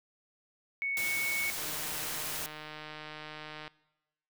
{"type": "tone", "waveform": "sine", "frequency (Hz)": 2217, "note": "C#7", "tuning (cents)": 0, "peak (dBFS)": -30, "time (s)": [0.82, 1.5], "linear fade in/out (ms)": 0}
{"type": "noise", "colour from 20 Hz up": "white", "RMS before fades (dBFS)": -37, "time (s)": [0.97, 2.46], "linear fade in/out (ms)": 0}
{"type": "click train", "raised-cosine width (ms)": 0.3, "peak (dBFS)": -27, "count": 322, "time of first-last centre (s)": [1.58, 3.678], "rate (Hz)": 153}
{"effects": ["noise-tail reverb RT60 1.0 s tail -21 dB re dry"]}